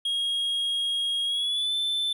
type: tone with pitch glide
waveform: triangle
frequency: 3275 to 3530 Hz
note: G#7 to A7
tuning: -25 to +5 cents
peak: -23 dBFS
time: 0.05-2.13 s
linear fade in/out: 5 ms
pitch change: +130 cents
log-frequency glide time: 1.25-1.74 s
effects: none